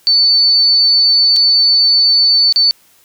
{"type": "tone with dropouts", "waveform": "sine", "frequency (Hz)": 4504, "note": "C#8", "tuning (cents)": 27, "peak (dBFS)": -7, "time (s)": [0.07, 2.71], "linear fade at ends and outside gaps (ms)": 0, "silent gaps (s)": [[1.362, 1.366], [2.525, 2.56]], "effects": ["white hiss -50 dBFS RMS until 3.04 s"]}